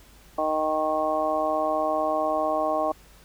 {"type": "harmonic tone", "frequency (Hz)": 155.56, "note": "D#3", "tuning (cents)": 0, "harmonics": [2, 3, 4, 5, 6, 7], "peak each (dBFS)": [-32, -35, -25, -28, -39, -29], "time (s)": [0.38, 2.92], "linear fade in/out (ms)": 5, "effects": ["added 50 Hz sine -54 dBFS peak until 3.24 s", "pink hiss -54 dBFS RMS until 3.24 s"]}